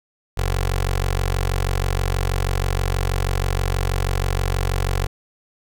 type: tone with notch filter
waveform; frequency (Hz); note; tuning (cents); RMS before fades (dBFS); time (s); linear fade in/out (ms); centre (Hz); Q
15% pulse; 46.25; F#1; 0; -21; 0.37-5.07; 10; 200; 0.79
effects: none